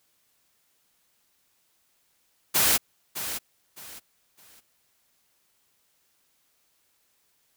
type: noise with echo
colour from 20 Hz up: white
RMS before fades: -21 dBFS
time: 2.54-2.78 s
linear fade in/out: 20 ms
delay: 610 ms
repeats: 3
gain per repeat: -11 dB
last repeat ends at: 4.61 s
effects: white hiss -69 dBFS RMS until 7.56 s